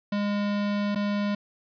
square tone with dropouts, 204.6 Hz, G#3, 26 cents flat, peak -25 dBFS, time 0.12-1.35 s, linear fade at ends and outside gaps 5 ms, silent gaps 0.949-0.957 s, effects resampled to 11025 Hz + 11-bit

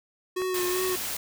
square tone with vibrato, 365.4 Hz, F#4, 22 cents flat, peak -27 dBFS, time 0.36-0.96 s, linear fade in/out 10 ms, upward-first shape sine, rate 2.6 Hz, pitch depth 31 cents each way
clicks, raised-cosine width 0.5 ms, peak -31 / -23 dBFS, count 2, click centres 0.404 / 0.419 s
white noise, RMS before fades -32 dBFS, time 0.54-1.17 s, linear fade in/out 5 ms
effects none

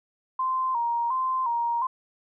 sine tone with vibrato, 987.8 Hz, B5, in tune, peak -23 dBFS, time 0.39-1.87 s, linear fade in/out 5 ms, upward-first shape square, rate 1.4 Hz, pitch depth 87 cents each way, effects none

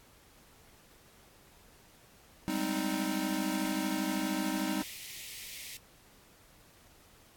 square chord, Ab major seventh, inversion third, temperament just, 194.67 / 207.7 / 259.6 / 311.5 Hz, G3 / Ab3 / C4 / Eb4, -12 / 0 / -13 / +2 cents, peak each -38 / -40 / -38 / -35 dBFS, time 2.48-4.82 s, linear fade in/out 0 ms
pink high-pass noise, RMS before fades -45 dBFS, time 2.5-5.77 s, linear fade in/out 0 ms, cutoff 1900 Hz, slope 96 dB/octave
effects pink hiss -60 dBFS RMS until 7.36 s + AAC 64 kbps

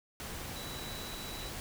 sine tone in noise, 3932 Hz, B7, 8 cents flat, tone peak -46 dBFS, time 0.56-1.49 s, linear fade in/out 0 ms, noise pink, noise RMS -42 dBFS, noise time 0.2-1.6 s, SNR -7 dB, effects none

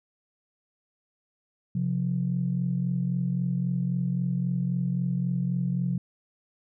sine tone pair together, 133.94 / 177.7 Hz, C3 / F3, +41 / +30 cents, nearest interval perfect fourth, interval 489 cents, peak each -27 / -26 dBFS, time 1.75-5.98 s, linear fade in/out 5 ms, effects tanh soft clip ceiling -16 dBFS

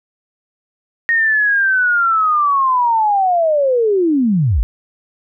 sine linear sweep, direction down, 1864.7 to 41.69 Hz, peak -11 dBFS, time 1.09-4.63 s, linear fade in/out 0 ms, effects none

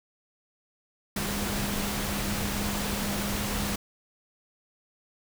sine tone in noise, 202.7 Hz, G#3, 42 cents flat, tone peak -33 dBFS, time 1.16-3.76 s, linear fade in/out 5 ms, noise pink, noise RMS -31 dBFS, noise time 1.16-3.76 s, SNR -5 dB, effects none

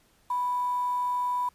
sine tone with quantisation, 987 Hz, B5, 1 cent flat, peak -25 dBFS, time 0.3-1.49 s, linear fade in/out 5 ms, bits 8, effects pink hiss -64 dBFS RMS until 1.54 s + resampled to 32000 Hz

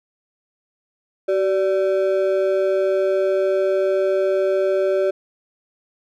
triangle ring-modulated tone, 481.4 Hz, B4, 44 cents flat, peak -11 dBFS, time 1.28-5.11 s, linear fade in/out 10 ms, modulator 101 Hz, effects none

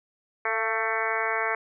harmonic tone with a mistuned harmonic, 222.5 Hz, A3, 20 cents sharp, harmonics 2 / 3 / 4 / 5 / 6 / 7 / 8 / 9 / 10, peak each -33 / -33 / -33 / -33 / -33 / -33 / -33 / -33 / -33 dBFS, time 0.45-1.55 s, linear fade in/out 2 ms, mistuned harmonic 3, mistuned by +27 cents, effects none

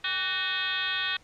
sine tone with frequency modulation, 2549 Hz, D#7, 41 cents sharp, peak -26 dBFS, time 0.04-1.17 s, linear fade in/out 5 ms, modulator 351 Hz, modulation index 3.6, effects pink hiss -58 dBFS RMS until 1.23 s + low-pass 7000 Hz 12 dB/octave

